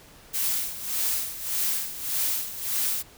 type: noise with tremolo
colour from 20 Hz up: blue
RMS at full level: -25 dBFS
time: 0.33-3.03 s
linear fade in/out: 20 ms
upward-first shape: sine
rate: 1.7 Hz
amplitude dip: 75%
effects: pink hiss -51 dBFS RMS until 3.17 s